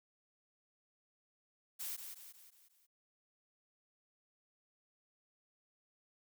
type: noise with echo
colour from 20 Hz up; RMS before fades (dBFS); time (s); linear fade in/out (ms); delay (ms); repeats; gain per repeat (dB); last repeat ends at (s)
blue; -42; 1.79-1.97; 20; 180; 5; -6; 2.87
effects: none